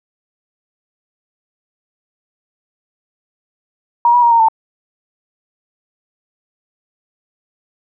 sine tone with pitch steps, 948 / 970 / 944 / 925 / 892 Hz, A#5 / B5 / A#5 / A#5 / A5, +29 / -31 / +22 / -14 / +23 cents, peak -7 dBFS, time 4.05-4.485 s, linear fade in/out 2 ms, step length 87 ms, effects none

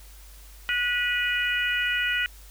harmonic tone with a mistuned harmonic, 486.9 Hz, B4, 25 cents flat, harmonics 3 / 4 / 5 / 6, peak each -27 / -28 / -29 / -30 dBFS, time 0.69-2.26 s, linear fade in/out 0 ms, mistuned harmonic 5, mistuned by +26 cents, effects added 50 Hz sine -45 dBFS peak until 2.5 s + white hiss -52 dBFS RMS until 2.5 s

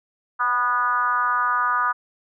sine tone with frequency modulation, 1226 Hz, D#6, 26 cents flat, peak -18 dBFS, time 0.39-1.93 s, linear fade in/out 20 ms, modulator 239 Hz, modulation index 1.1, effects none

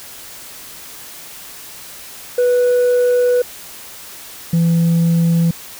sine tone pair in turn, 492 / 167.64 Hz, B4 / E3, -7 / +29 cents, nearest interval octave + perfect fifth, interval 1864 cents, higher first, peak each -8 dBFS, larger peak neither, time 2.38-3.42 / 4.53-5.51 s, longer first, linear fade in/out 5 ms, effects tanh soft clip ceiling -10 dBFS + white hiss -35 dBFS RMS until 5.79 s

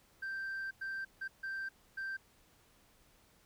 sine tone bursts at uneven times, 1568 Hz, G6, in tune, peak -35 dBFS, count 5, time 0.22-0.71 / 0.81-1.05 / 1.21-1.28 / 1.43-1.69 / 1.97-2.17 s, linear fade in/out 10 ms, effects tanh soft clip ceiling -36 dBFS + pink hiss -67 dBFS RMS until 3.45 s

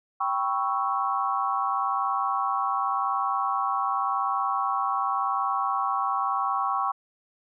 sine chord, C# half-diminished seventh, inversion second, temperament equal, 784 / 987.8 / 1108.7 / 1318.5 Hz, G5 / B5 / C#6 / E6, 0 / 0 / 0 / 0 cents, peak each -29 / -32 / -26 / -32 dBFS, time 0.2-6.92 s, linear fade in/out 10 ms, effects none

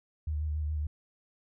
sine tone with vibrato, 76 Hz, D#2, 40 cents flat, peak -29 dBFS, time 0.27-0.87 s, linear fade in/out 5 ms, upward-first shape square, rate 7.1 Hz, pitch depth 28 cents each way, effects none

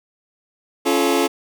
sawtooth chord, Db augmented, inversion none, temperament just, 277.2 / 346.5 / 433.1 Hz, Db4 / F4 / A4, 0 / -14 / -27 cents, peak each -16 dBFS, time 0.85-1.28 s, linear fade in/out 20 ms, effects none

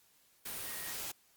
sine tone in noise, 1873 Hz, A#6, 8 cents sharp, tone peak -49 dBFS, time 0.66-0.93 s, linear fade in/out 10 ms, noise white, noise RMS -41 dBFS, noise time 0.45-1.12 s, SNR -11 dB, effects white hiss -68 dBFS RMS until 1.36 s + Opus 48 kbps

